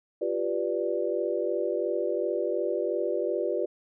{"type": "chord", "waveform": "sine", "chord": "G dominant seventh", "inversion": "third", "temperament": "equal", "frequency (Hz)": [349.2, 392, 493.9, 587.3], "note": ["F4", "G4", "B4", "D5"], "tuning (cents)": [0, 0, 0, 0], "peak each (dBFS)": -31, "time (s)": [0.21, 3.66], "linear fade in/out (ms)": 10, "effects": []}